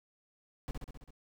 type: noise with echo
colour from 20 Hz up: brown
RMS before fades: -36 dBFS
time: 0.68-0.71 s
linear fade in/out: 0 ms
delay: 66 ms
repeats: 6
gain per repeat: -3 dB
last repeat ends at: 1.106 s
effects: none